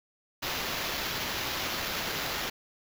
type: noise with sample-and-hold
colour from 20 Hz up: white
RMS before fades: -33 dBFS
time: 0.42-2.5 s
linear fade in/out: 10 ms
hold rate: 8820 Hz
effects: none